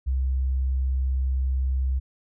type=tone; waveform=sine; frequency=65.41 Hz; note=C2; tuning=in tune; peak=-21 dBFS; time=0.06-2 s; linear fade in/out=20 ms; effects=none